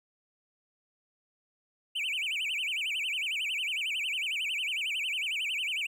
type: tone with vibrato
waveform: triangle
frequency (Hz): 2637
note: E7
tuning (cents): 0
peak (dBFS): -28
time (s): 1.95-5.87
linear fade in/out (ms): 10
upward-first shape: sine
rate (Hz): 11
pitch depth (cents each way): 280
effects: none